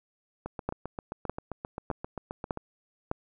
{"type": "two click trains", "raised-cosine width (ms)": 1, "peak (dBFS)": [-21, -15], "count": [17, 5], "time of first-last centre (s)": [[0.46, 2.574], [0.69, 3.114]], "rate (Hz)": [7.57, 1.65], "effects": []}